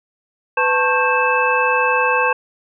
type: tone cluster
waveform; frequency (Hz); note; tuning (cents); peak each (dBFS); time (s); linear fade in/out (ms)
sine; 501 / 887 / 1092 / 1584 / 2625; B4 / A5 / C#6 / G6 / E7; +25 / +14 / -26 / +18 / -8; -20; 0.57-2.33; 5
effects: none